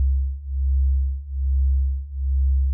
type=beating tone pair; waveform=sine; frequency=66.5 / 67.7 Hz; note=C2 / C#2; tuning=+29 / -40 cents; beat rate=1.2 Hz; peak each=-22 / -20 dBFS; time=0-2.73 s; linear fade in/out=0 ms; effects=none